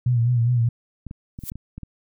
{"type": "tone with vibrato", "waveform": "sine", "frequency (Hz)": 120, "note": "B2", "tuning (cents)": -49, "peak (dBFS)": -16, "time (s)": [0.06, 0.69], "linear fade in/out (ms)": 5, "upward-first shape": "sine", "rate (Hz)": 4.9, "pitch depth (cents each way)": 66}
{"type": "clicks", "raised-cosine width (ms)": 5, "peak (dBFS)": -22, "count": 8, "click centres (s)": [1.067, 1.111, 1.389, 1.437, 1.519, 1.556, 1.78, 1.833]}
{"type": "noise with exponential growth", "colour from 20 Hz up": "violet", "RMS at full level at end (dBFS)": -27, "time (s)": [1.38, 1.5], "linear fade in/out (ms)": 0, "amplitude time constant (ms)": 26}
{"effects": []}